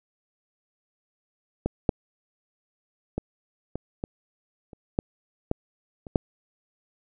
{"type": "clicks", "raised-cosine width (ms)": 2, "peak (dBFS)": [-11, -6, -14, -17, -16, -30, -9, -10, -26, -6], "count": 10, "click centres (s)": [1.66, 1.892, 3.18, 3.756, 4.039, 4.732, 4.989, 5.514, 6.068, 6.158], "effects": []}